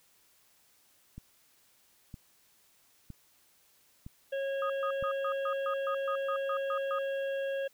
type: click train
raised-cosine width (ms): 5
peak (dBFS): -31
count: 5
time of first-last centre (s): 1.18-5.026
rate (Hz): 1.04
type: harmonic tone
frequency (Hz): 547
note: C#5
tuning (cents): -23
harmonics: 1 / 3 / 5 / 6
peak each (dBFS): -31 / -42 / -49 / -51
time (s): 4.32-7.68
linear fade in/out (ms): 10
type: tone bursts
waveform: sine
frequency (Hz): 1244.5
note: D#6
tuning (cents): 0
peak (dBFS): -32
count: 12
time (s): 4.62-6.986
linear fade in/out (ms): 2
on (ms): 78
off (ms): 130
effects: white hiss -66 dBFS RMS until 7.73 s